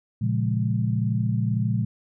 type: chord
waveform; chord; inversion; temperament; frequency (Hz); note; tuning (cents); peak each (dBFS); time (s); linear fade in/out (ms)
sine; Bb minor seventh; none; equal; 116.54 / 138.59 / 174.61 / 207.7; Bb2 / Db3 / F3 / Ab3; 0 / 0 / 0 / 0; -23 / -29 / -29 / -28; 0.21-1.85; 10
effects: none